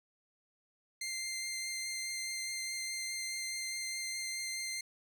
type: tone with vibrato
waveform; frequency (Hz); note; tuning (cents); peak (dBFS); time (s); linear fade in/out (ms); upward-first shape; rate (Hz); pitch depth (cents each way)
15% pulse; 2093; C7; 0; -30; 1.01-4.81; 5; triangle; 4.8; 11
effects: none